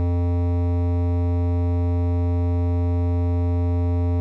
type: tone with hard clipping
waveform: sine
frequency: 87.31 Hz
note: F2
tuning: in tune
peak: -20 dBFS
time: 0-4.2 s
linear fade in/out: 0 ms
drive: 15 dB
effects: none